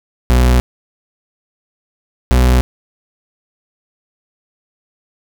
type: tone pair in turn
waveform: 40% pulse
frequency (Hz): 61.74 / 62.35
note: B1 / B1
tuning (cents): 0 / +17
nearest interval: unison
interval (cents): 17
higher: second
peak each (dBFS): -7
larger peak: neither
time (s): 0.3-0.6 / 2.31-2.61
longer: neither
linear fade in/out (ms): 0
effects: none